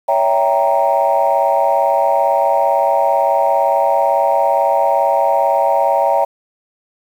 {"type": "chord", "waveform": "sine", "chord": "C# diminished seventh", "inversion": "none", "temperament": "equal with one note detuned", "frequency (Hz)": [561.5, 659.3, 784, 932.3], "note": ["C#5", "E5", "G5", "Bb5"], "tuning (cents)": [22, 0, 0, 0], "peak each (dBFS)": -16, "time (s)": [0.08, 6.25], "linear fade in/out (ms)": 10, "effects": ["tanh soft clip ceiling -3 dBFS", "7-bit"]}